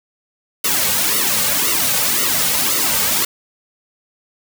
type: noise with flanger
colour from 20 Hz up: white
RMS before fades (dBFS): -17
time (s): 0.64-3.25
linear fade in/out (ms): 5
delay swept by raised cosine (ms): 1.2 to 3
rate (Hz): 1.9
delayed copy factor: -1
effects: none